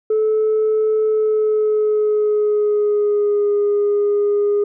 sine tone with pitch glide, 433.8 to 410.6 Hz, A4 to G#4, -25 to -20 cents, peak -12 dBFS, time 0.1-4.64 s, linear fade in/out 5 ms, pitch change -95 cents, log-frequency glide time 1.05-3.51 s, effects tanh soft clip ceiling -11 dBFS

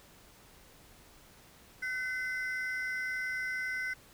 triangle ring-modulated tone, 1781 Hz, A6, 21 cents sharp, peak -28 dBFS, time 1.82-3.94 s, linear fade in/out 10 ms, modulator 265 Hz, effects pink hiss -58 dBFS RMS until 4.13 s

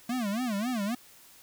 square tone with vibrato, 225.1 Hz, A3, 40 cents sharp, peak -29 dBFS, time 0.09-0.95 s, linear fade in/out 5 ms, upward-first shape sine, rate 3.7 Hz, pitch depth 230 cents each way, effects white hiss -55 dBFS RMS until 1.42 s

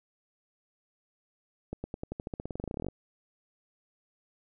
accelerating click train, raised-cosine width 2 ms, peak -22 dBFS, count 23, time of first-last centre 1.73-2.885 s, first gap 110 ms, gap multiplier 0.92, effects none

